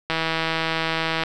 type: click train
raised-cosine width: 0.3 ms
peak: -7 dBFS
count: 185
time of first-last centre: 0.1-1.236 s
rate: 162 Hz
effects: none